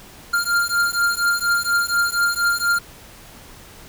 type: beating tone pair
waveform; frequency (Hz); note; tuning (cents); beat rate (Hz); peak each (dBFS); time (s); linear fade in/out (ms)
square; 1396.9 / 1401.1; F6 / F6; 0 / +5; 4.2; -21; 0.33-2.79; 10
effects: pink hiss -43 dBFS RMS until 3.88 s